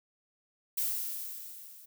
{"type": "noise with level ramp", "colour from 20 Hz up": "violet", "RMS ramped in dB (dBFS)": [-30, -53], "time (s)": [0.77, 1.86], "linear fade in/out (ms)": 10, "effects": []}